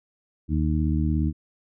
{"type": "harmonic tone", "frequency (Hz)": 77.1, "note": "D#2", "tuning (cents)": -15, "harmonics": [1, 2, 3, 4], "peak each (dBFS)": [-23, -26, -28, -29], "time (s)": [0.48, 1.33], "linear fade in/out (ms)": 50, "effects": []}